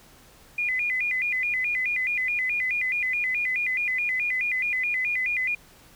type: tone with vibrato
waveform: sine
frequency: 2217 Hz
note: C#7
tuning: in tune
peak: -23 dBFS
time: 0.58-5.55 s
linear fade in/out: 5 ms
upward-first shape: square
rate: 4.7 Hz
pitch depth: 160 cents each way
effects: pink hiss -53 dBFS RMS until 5.95 s